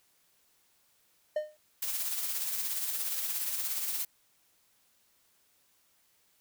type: tone with exponential decay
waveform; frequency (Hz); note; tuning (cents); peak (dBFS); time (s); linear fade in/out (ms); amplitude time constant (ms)
triangle; 609; D#5; -37; -23; 1.36-1.57; 5; 44
type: noise with tremolo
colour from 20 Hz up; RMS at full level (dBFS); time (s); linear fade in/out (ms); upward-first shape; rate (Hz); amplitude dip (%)
blue; -32; 1.82-4.05; 5; sine; 17; 40
effects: white hiss -69 dBFS RMS until 6.4 s